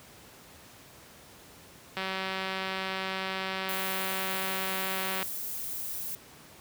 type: click train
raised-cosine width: 0.3 ms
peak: -17 dBFS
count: 620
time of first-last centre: 1.97-5.228 s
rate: 190 Hz
type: noise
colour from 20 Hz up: violet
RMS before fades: -36 dBFS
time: 3.69-6.15 s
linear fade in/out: 0 ms
effects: pink hiss -52 dBFS RMS until 6.6 s + high-pass 80 Hz 12 dB/octave